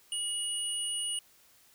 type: tone pair together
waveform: sine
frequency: 2900 / 9207 Hz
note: F#7 / D9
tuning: -35 / -35 cents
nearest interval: octave + minor sixth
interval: 2000 cents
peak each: -33 / -33 dBFS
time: 0.12-1.19 s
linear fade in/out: 2 ms
effects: tanh soft clip ceiling -24 dBFS + white hiss -62 dBFS RMS until 1.74 s